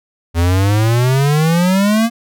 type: exponential sweep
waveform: square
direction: up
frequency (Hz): 82.41 to 235.2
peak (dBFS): -11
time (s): 0.34-2.1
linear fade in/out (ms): 50
effects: none